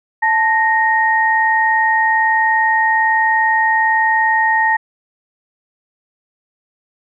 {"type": "tone pair together", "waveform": "sine", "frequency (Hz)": [880, 1861.2], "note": ["A5", "A#6"], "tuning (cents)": [0, -3], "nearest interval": "octave + minor second", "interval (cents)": 1297, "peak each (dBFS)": -14, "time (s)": [0.22, 4.77], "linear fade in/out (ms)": 10, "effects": []}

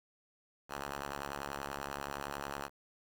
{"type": "ring-modulated tone", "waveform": "5% pulse", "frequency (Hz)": 70.5, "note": "C#2", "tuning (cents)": 30, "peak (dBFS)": -25, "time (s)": [0.68, 2.7], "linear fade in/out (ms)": 50, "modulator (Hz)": 841, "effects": ["10-bit"]}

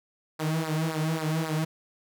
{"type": "tone with flanger", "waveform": "sawtooth", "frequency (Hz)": 158.4, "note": "D#3", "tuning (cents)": 31, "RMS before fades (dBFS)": -28, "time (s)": [0.39, 1.65], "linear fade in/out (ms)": 10, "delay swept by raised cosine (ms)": [0.31, 4.21], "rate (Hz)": 3.7, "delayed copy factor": -0.9, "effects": []}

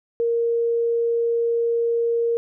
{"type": "tone", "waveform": "sine", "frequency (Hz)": 466.2, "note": "A#4", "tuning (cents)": 0, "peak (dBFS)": -18, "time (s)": [0.2, 2.37], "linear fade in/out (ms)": 0, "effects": []}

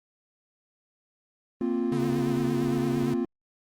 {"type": "chord", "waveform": "triangle", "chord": "Bb suspended second", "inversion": "none", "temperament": "equal", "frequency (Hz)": [233.1, 261.6, 349.2], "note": ["Bb3", "C4", "F4"], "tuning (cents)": [0, 0, 0], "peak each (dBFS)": -27, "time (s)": [1.61, 3.25], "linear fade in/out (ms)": 2}
{"type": "tone with vibrato", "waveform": "square", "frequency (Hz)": 140.1, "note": "C#3", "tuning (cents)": 19, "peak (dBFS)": -31, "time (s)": [1.92, 3.14], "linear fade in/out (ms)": 2, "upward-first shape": "triangle", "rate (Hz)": 8.8, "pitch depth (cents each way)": 86}
{"effects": ["Opus 24 kbps"]}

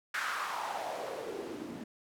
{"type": "noise with band-pass filter sweep", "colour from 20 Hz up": "white", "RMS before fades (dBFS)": -38, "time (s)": [0.14, 1.84], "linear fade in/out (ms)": 5, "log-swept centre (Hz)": [1600, 230], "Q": 3.6, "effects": []}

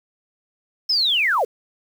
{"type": "linear sweep", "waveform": "sine", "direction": "down", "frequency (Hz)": [5330, 380], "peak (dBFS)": -16, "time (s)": [0.89, 1.45], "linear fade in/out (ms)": 10, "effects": ["7-bit"]}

